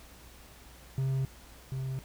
triangle tone pair in turn, 133.5 / 132.04 Hz, C3 / C3, +35 / +16 cents, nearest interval unison, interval 19 cents, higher first, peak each -25 / -30 dBFS, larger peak first, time 0.98-1.25 / 1.72-1.99 s, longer neither, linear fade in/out 0 ms, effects added 60 Hz sine -54 dBFS peak until 2.04 s + pink hiss -54 dBFS RMS until 2.04 s

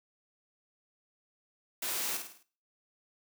white noise with echo, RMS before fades -35 dBFS, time 1.82-2.17 s, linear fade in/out 5 ms, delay 52 ms, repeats 5, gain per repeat -6 dB, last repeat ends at 2.43 s, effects noise-tail reverb RT60 0.4 s tail -17 dB re dry + high-pass 200 Hz 12 dB/octave

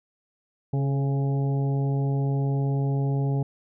harmonic tone with a mistuned harmonic, 137.7 Hz, C#3, 11 cents flat, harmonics 1 / 2 / 3 / 4 / 5 / 6, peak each -22 / -33 / -34 / -42 / -41 / -41 dBFS, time 0.73-3.43 s, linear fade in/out 5 ms, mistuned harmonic 3, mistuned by +24 cents, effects none

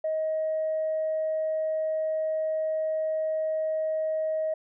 sine tone, 630 Hz, D#5, 21 cents sharp, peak -24 dBFS, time 0.04-4.54 s, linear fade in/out 5 ms, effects tanh soft clip ceiling -21 dBFS

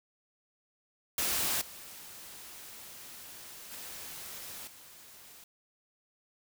white noise with level steps, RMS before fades -31 / -48 / -44 / -53 dBFS, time 1.18-5.44 s, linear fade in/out 2 ms, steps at 1.61 / 3.71 / 4.67 s, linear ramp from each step 5 ms, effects none

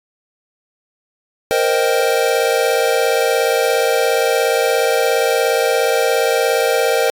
square chord, C minor seventh, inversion third, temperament equal, 466.2 / 523.3 / 622.3 / 784 Hz, Bb4 / C5 / Eb5 / G5, 0 / 0 / 0 / 0 cents, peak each -18 / -19 / -21 / -22 dBFS, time 1.51-7.1 s, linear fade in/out 0 ms, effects AAC 64 kbps

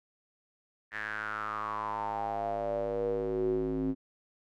square tone with band-pass filter sweep, 53.3 Hz, G#1, 46 cents sharp, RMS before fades -33 dBFS, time 0.91-3.95 s, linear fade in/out 50 ms, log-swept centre 1800 to 280 Hz, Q 7.3, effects none

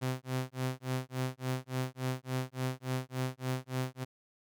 sawtooth tone with tremolo, 129 Hz, C3, 24 cents flat, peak -26 dBFS, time 0.01-4.05 s, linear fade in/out 20 ms, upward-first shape sine, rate 3.5 Hz, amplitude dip 100%, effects none

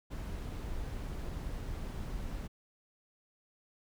brown noise, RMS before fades -39 dBFS, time 0.1-2.48 s, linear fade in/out 20 ms, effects none

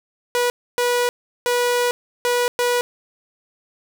sawtooth tone bursts at uneven times, 487.2 Hz, B4, 24 cents flat, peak -13 dBFS, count 5, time 0.35-0.5 / 0.78-1.09 / 1.46-1.91 / 2.25-2.48 / 2.59-2.81 s, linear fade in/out 0 ms, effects none

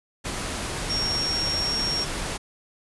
sine tone in noise, 5550 Hz, F8, 12 cents flat, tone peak -24 dBFS, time 0.89-2.05 s, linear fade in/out 20 ms, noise pink, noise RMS -30 dBFS, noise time 0.24-2.38 s, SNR +3 dB, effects resampled to 24000 Hz

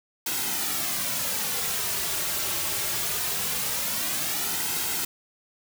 white noise with flanger, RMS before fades -28 dBFS, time 0.26-5.05 s, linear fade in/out 5 ms, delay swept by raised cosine 1.7 to 4.1 ms, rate 0.22 Hz, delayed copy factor -0.6, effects none

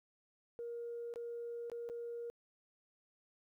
sine tone with dropouts, 471.3 Hz, A#4, 19 cents sharp, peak -40 dBFS, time 0.59-2.3 s, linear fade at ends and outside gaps 0 ms, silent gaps 1.139-1.159 / 1.699-1.717 / 1.89-1.898 s, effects tanh soft clip ceiling -36 dBFS + 13-bit

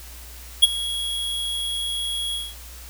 square tone with ADSR envelope, 3322 Hz, G#7, in tune, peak -7 dBFS, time 0.62-2.55 s, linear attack 16 ms, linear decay 24 ms, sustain -18 dB, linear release 210 ms, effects added 60 Hz sine -40 dBFS peak until 2.89 s + white hiss -43 dBFS RMS until 2.89 s

